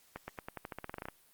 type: accelerating click train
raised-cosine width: 0.5 ms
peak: -25 dBFS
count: 15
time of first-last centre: 0.16-1.085 s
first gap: 120 ms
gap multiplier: 0.9
effects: white hiss -65 dBFS RMS until 1.33 s + Opus 48 kbps